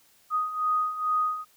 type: beating tone pair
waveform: sine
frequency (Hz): 1244.5 / 1246.8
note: D#6 / D#6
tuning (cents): 0 / +3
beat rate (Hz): 2.3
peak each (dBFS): -30 / -25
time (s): 0.3-1.45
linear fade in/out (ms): 50
effects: white hiss -61 dBFS RMS until 1.56 s